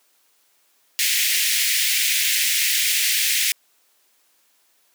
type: high-pass noise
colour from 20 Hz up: pink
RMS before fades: -20 dBFS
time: 0.99-3.52 s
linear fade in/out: 0 ms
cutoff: 1900 Hz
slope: 48 dB/octave
effects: white hiss -62 dBFS RMS until 4.94 s + high-pass 300 Hz 12 dB/octave